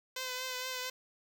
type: tone with vibrato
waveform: 5% pulse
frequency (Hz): 510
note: C5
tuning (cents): -44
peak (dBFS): -25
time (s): 0.16-0.9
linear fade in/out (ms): 5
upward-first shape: triangle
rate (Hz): 4.3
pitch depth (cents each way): 31
effects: 10-bit